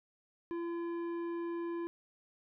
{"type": "tone with tanh clipping", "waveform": "sine", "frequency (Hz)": 340, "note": "F4", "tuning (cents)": -46, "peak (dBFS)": -37, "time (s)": [0.51, 1.87], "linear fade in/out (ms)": 0, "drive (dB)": 11, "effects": []}